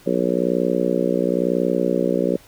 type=harmonic tone; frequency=61 Hz; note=B1; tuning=21 cents flat; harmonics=3 / 4 / 5 / 6 / 7 / 8 / 9; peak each=-25 / -25 / -25 / -25 / -25 / -25 / -25 dBFS; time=0.06-2.37 s; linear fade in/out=10 ms; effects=pink hiss -49 dBFS RMS until 2.47 s